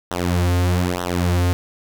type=tone with flanger; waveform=sawtooth; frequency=88.9 Hz; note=F2; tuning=31 cents sharp; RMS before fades=-19 dBFS; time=0.11-1.53 s; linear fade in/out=0 ms; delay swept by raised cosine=0.42 to 5.22 ms; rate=1.1 Hz; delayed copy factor=-1; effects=none